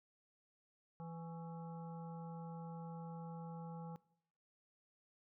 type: harmonic tone with a mistuned harmonic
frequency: 166.3 Hz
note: E3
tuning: 16 cents sharp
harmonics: 1 / 3 / 5 / 7 / 8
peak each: -47 / -55 / -53 / -62 / -65 dBFS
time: 1-3.96 s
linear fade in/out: 0 ms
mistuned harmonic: 7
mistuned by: -79 cents
effects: noise-tail reverb RT60 0.7 s tail -21 dB re dry